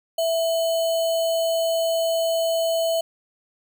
sine tone with sample-and-hold, 660 Hz, E5, 2 cents sharp, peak -19 dBFS, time 0.18-3.01 s, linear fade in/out 5 ms, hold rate 3675 Hz, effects none

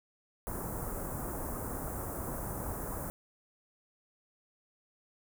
pink band-stop noise, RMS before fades -38 dBFS, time 0.47-3.1 s, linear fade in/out 0 ms, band 1300 to 9100 Hz, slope 24 dB/octave, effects none

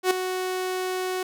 sawtooth tone with ADSR envelope, 370 Hz, F#4, in tune, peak -12 dBFS, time 0.03-1.23 s, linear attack 78 ms, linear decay 4 ms, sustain -10 dB, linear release 4 ms, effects none

